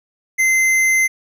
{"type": "tone with tanh clipping", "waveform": "sine", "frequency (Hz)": 2070, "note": "C7", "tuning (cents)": -19, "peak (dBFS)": -14, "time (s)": [0.38, 1.08], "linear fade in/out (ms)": 20, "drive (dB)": 15, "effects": []}